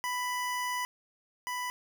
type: tone pair in turn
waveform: 25% pulse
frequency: 991 / 991 Hz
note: B5 / B5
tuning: +6 / +6 cents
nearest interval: unison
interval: 0 cents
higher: neither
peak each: -27 / -29 dBFS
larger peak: first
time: 0.04-0.85 / 1.47-1.7 s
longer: first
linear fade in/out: 0 ms
effects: none